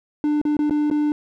triangle tone with dropouts, 297.8 Hz, D4, 24 cents sharp, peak -15 dBFS, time 0.24-1.12 s, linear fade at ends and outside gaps 1 ms, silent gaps 0.415-0.452 / 0.568-0.591 / 0.697-0.708 / 0.901-0.912 s, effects none

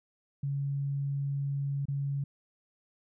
sine tone with dropouts, 140 Hz, C#3, 18 cents sharp, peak -29 dBFS, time 0.43-2.24 s, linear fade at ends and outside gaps 5 ms, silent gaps 1.855-1.883 s, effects none

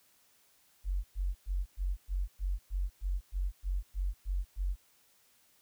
sine tone bursts, 46.25 Hz, F#1, in tune, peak -29 dBFS, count 13, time 0.84-4.76 s, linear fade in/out 50 ms, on 200 ms, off 110 ms, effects white hiss -67 dBFS RMS until 5.61 s

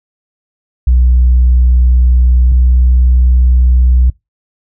sine tone pair in turn, 61.8 / 62.27 Hz, B1 / B1, +2 / +15 cents, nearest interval unison, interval 13 cents, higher second, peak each -3 dBFS, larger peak neither, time 0.87-2.52 / 2.52-4.1 s, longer first, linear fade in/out 5 ms, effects noise-tail reverb RT60 0.2 s tail -24 dB re dry + tanh soft clip ceiling -2 dBFS

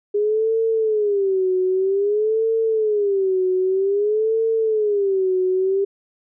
sine tone with vibrato, 408 Hz, G#4, 31 cents flat, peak -16 dBFS, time 0.14-5.85 s, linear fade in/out 10 ms, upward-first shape sine, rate 0.52 Hz, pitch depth 170 cents each way, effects none

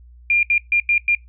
sine tone bursts at uneven times, 2400 Hz, D7, 37 cents sharp, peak -13 dBFS, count 5, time 0.3-0.43 / 0.5-0.58 / 0.72-0.8 / 0.89-0.98 / 1.08-1.15 s, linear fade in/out 2 ms, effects noise-tail reverb RT60 0.2 s tail -23 dB re dry + added 60 Hz sine -42 dBFS peak until 1.28 s

